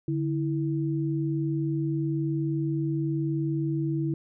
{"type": "tone pair together", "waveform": "sine", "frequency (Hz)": [145.4, 326.4], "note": ["D3", "E4"], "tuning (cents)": [-17, -17], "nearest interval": "octave + major second", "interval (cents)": 1400, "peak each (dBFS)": [-27, -28], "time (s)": [0.08, 4.14], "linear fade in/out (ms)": 2, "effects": []}